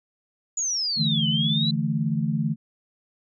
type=exponential two-way sweep; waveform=sine; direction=down then up; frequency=6970 to 2960 to 4025 Hz; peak=-23 dBFS; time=0.57-1.71 s; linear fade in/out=5 ms; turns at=1.28 s
type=chord; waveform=sine; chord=D suspended second; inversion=none; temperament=equal; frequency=146.83 / 164.81 / 220 Hz; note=D3 / E3 / A3; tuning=0 / 0 / 0 cents; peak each=-26 dBFS; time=0.96-2.56 s; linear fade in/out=50 ms
effects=none